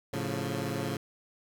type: chord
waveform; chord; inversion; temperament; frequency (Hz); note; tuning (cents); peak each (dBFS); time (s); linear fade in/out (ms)
15% pulse; A augmented; none; equal with one note detuned; 110 / 138.59 / 176.95; A2 / C#3 / E#3; 0 / 0 / +23; -29 / -28 / -31; 0.13-0.97; 5
effects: none